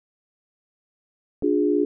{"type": "click", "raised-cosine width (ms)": 2, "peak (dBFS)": -19, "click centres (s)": 1.424}
{"type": "chord", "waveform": "sine", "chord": "D diminished", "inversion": "none", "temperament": "equal with one note detuned", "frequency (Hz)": [293.7, 355.7, 415.3], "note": ["D4", "F4", "Ab4"], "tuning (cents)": [0, 32, 0], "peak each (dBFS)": [-21, -23, -22], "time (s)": [1.43, 1.85], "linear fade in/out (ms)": 5}
{"effects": []}